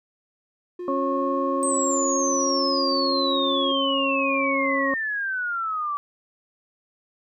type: tone with pitch glide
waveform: triangle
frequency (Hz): 356.2 to 353.9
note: F4 to F4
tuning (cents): +34 to +23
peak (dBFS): -28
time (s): 0.79-3.72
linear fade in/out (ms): 5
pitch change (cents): -11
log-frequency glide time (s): 1.17-1.5
type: harmonic tone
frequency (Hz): 273.2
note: C#4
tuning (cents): -25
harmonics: 1 / 2 / 4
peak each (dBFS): -26 / -26 / -26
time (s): 0.88-4.94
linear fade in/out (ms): 2
type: exponential sweep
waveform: sine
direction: down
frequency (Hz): 8372 to 1144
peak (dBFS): -24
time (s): 1.63-5.97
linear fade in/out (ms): 0
effects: none